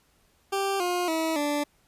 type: tone with pitch steps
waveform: 20% pulse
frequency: 392.4 / 355.7 / 322.4 / 292.3 Hz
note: G4 / F4 / E4 / D4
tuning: +2 / +32 / -38 / -8 cents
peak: -20 dBFS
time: 0.52-1.64 s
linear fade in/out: 10 ms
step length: 280 ms
effects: pink hiss -65 dBFS RMS until 1.87 s + resampled to 32000 Hz